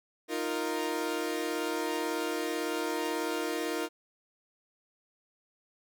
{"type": "chord", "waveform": "sawtooth", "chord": "Eb suspended second", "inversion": "none", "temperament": "equal", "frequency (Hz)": [311.1, 349.2, 466.2], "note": ["Eb4", "F4", "Bb4"], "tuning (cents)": [0, 0, 0], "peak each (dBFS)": -31, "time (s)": [0.28, 3.89], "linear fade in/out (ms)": 50, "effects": []}